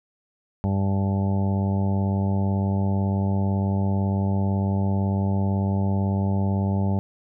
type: harmonic tone with a mistuned harmonic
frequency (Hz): 98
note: G2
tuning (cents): 0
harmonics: 1 / 2 / 3 / 4 / 5 / 6 / 7 / 8 / 9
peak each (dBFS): -22 / -24 / -37 / -36 / -41 / -37 / -39 / -41 / -37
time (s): 0.64-6.99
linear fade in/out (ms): 0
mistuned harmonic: 9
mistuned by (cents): -24
effects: none